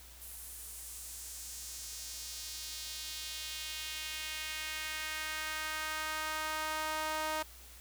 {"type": "tone with high-pass filter sweep", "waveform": "sawtooth", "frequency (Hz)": 311.3, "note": "D#4", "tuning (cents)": 1, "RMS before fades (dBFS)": -40, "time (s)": [0.21, 7.43], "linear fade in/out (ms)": 10, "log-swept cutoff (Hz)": [11000, 800], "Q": 1.4, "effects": ["added 60 Hz sine -55 dBFS peak until 7.8 s", "white hiss -55 dBFS RMS until 7.8 s"]}